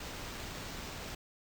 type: noise with sample-and-hold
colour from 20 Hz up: pink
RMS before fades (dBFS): -43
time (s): 0-1.15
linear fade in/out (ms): 5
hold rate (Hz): 11025
effects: none